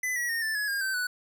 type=tone with pitch steps; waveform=square; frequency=2008 / 1922.9 / 1841.3 / 1763.3 / 1688.5 / 1616.9 / 1548.4 / 1482.7 Hz; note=B6 / B6 / A#6 / A6 / G#6 / G#6 / G6 / F#6; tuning=+28 / -47 / -22 / +3 / +28 / -47 / -22 / +3 cents; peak=-28 dBFS; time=0.03-1.07 s; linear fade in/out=5 ms; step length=130 ms; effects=none